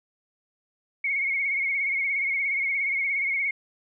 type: tone with vibrato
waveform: sine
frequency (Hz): 2195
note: C#7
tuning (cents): -18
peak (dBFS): -23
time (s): 1.04-3.51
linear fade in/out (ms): 5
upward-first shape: triangle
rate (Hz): 17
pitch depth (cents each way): 68
effects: none